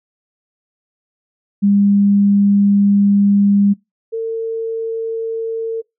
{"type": "tone pair in turn", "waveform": "sine", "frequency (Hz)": [201.3, 451.9], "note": ["G3", "A4"], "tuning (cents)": [46, 46], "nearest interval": "octave + major second", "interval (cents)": 1400, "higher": "second", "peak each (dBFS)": [-9, -18], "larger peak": "first", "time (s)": [[1.62, 3.74], [4.12, 5.82]], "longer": "first", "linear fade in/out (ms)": 20, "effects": ["noise-tail reverb RT60 0.2 s tail -24 dB re dry"]}